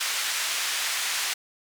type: band-pass noise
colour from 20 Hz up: pink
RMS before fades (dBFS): -28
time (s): 0-1.34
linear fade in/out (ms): 10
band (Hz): 1700 to 10000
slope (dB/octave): 12
effects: none